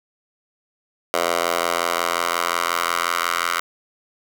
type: tone with high-pass filter sweep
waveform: 10% pulse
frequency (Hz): 85.6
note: F2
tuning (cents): -34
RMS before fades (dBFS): -22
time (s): 1.14-3.6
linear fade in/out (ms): 0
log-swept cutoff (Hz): 680 to 1300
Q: 1.9
effects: none